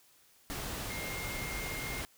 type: tone in noise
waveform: sine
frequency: 2126 Hz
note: C7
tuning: 27 cents sharp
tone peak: -41 dBFS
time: 0.9-2.01 s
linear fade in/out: 0 ms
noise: pink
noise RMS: -39 dBFS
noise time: 0.5-2.05 s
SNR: -5 dB
effects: white hiss -64 dBFS RMS until 2.17 s